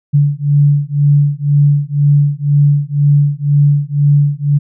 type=beating tone pair; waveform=sine; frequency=143.4 / 145.4 Hz; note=D3 / D3; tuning=-41 / -17 cents; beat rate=2 Hz; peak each=-11 dBFS; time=0.13-4.59 s; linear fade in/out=20 ms; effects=none